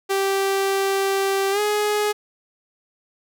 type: tone with pitch glide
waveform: sawtooth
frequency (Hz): 390.5 to 418.5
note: G4 to G#4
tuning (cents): -7 to +13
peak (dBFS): -15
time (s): 0.09-2.13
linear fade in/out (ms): 20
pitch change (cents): +120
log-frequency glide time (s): 1.51-1.6
effects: none